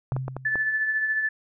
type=tone with exponential decay; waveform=sine; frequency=130.81 Hz; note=C3; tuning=in tune; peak=-22 dBFS; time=0.12-0.77 s; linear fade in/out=2 ms; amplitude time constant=140 ms
type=clicks; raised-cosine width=1 ms; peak=-18 dBFS; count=5; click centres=0.121 / 0.165 / 0.281 / 0.366 / 0.556 s
type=tone with tremolo; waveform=sine; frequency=1745 Hz; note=A6; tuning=15 cents flat; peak=-20 dBFS; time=0.45-1.29 s; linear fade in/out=5 ms; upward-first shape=triangle; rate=14 Hz; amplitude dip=50%
effects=none